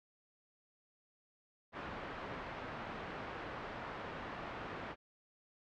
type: low-pass noise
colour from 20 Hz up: white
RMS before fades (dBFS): -45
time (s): 1.72-4.96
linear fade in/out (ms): 50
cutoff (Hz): 1400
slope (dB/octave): 12
effects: low-pass 4000 Hz 12 dB/octave